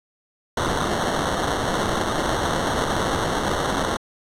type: noise with sample-and-hold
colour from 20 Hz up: violet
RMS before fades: -23 dBFS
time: 0.57-3.97 s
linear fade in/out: 5 ms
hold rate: 2450 Hz
effects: low-pass 9000 Hz 12 dB/octave